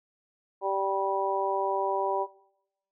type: harmonic tone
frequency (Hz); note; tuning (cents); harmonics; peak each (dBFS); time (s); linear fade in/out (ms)
194.9; G3; -10; 2 / 3 / 4 / 5; -31 / -31 / -31 / -31; 0.61-2.27; 50
effects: noise-tail reverb RT60 0.8 s tail -19 dB re dry